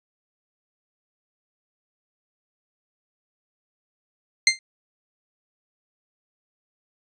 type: tone with exponential decay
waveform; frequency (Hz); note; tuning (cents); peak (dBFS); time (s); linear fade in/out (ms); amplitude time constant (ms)
20% pulse; 2093; C7; 0; -5; 4.47-4.59; 2; 25
effects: resampled to 24000 Hz